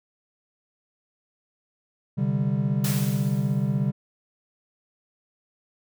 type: chord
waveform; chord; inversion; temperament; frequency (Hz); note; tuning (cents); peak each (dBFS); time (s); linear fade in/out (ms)
triangle; C suspended second; none; just; 130.81 / 147.16 / 196.22; C3 / D3 / G3; 0 / +4 / +2; -24; 2.17-3.92; 20
type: noise with exponential decay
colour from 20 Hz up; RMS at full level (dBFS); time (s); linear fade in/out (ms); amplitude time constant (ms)
white; -29; 2.84-3.9; 5; 230
effects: none